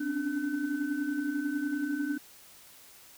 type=tone cluster; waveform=sine; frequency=263 / 281.5 / 292.4 / 1517 Hz; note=C4 / C#4 / D4 / F#6; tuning=+9 / +27 / -7 / +43 cents; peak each=-36 / -38 / -30 / -39 dBFS; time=0-2.18 s; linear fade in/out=10 ms; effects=tanh soft clip ceiling -19 dBFS + white hiss -54 dBFS RMS until 3.17 s

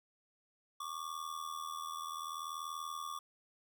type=ring-modulated tone; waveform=square; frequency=1147 Hz; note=D6; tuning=41 cents flat; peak=-38 dBFS; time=0.8-3.19 s; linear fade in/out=5 ms; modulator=40.3 Hz; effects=none

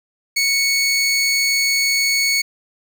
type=tone; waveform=20% pulse; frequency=2217 Hz; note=C#7; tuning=in tune; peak=-10 dBFS; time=0.36-2.42 s; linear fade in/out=10 ms; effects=none

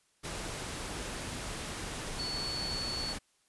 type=tone in noise; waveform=sine; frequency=4435 Hz; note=C#8; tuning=in tune; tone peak=-35 dBFS; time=2.18-3.14 s; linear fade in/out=20 ms; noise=pink; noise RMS=-39 dBFS; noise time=0.23-3.19 s; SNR=+1 dB; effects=white hiss -71 dBFS RMS until 3.48 s + resampled to 24000 Hz

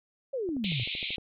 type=exponential sweep; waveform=sine; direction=down; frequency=570 to 110 Hz; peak=-29 dBFS; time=0.33-0.84 s; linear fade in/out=10 ms
type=click train; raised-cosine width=2 ms; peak=-30 dBFS; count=10; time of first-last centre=0.49-1.182 s; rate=13 Hz
type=band-pass noise; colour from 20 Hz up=pink; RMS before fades=-35 dBFS; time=0.64-1.16 s; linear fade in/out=0 ms; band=2200 to 4000 Hz; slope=96 dB/octave
effects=none

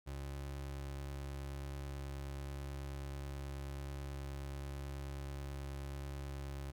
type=tone with vibrato; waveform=30% pulse; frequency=69.3 Hz; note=C#2; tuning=in tune; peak=-39 dBFS; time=0.06-6.72 s; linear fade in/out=20 ms; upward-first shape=triangle; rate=18 Hz; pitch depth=9 cents each way; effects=none

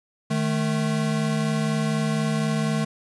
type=tone pair together; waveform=square; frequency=153.98 / 218.1 Hz; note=D#3 / A3; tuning=-18 / -15 cents; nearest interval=tritone; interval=603 cents; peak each=-25 dBFS; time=0.3-2.85 s; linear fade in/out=10 ms; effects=resampled to 24000 Hz + 9-bit

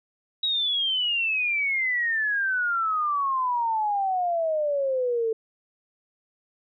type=exponential sweep; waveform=sine; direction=down; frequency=3846 to 440 Hz; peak=-22 dBFS; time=0.43-5.33 s; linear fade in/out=5 ms; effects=none

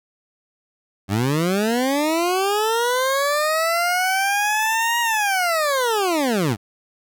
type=linear two-way sweep; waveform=20% pulse; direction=up then down; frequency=92.5 to 952 to 92.5 Hz; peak=-13 dBFS; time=1.08-6.57 s; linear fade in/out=50 ms; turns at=5 s; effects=none

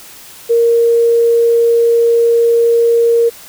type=tone; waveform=sine; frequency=466.2 Hz; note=A#4; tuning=in tune; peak=-7 dBFS; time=0.49-3.3 s; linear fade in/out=20 ms; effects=white hiss -36 dBFS RMS until 3.48 s

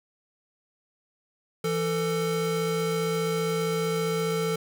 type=tone pair together; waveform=square; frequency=166.95 / 445.7 Hz; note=E3 / A4; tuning=+22 / +22 cents; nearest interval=octave + perfect fourth; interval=1700 cents; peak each=-30 / -27 dBFS; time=1.64-4.56 s; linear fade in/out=5 ms; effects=none

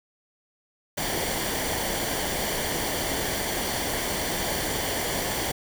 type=noise with comb filter; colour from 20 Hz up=pink; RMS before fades=-28 dBFS; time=0.97-5.52 s; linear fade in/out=10 ms; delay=0.77 ms; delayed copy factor=-0.55; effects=none

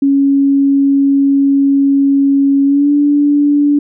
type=tone with pitch glide; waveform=sine; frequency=277.2 to 289.8 Hz; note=C#4 to D4; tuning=0 to -23 cents; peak=-7 dBFS; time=0.02-3.79 s; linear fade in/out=5 ms; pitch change=+77 cents; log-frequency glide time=2.65-2.91 s; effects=none

